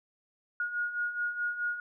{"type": "beating tone pair", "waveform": "sine", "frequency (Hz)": [1436, 1440.7], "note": ["F6", "F#6"], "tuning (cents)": [48, -47], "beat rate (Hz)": 4.7, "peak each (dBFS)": [-37, -31], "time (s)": [0.6, 1.8], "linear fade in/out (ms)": 2, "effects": []}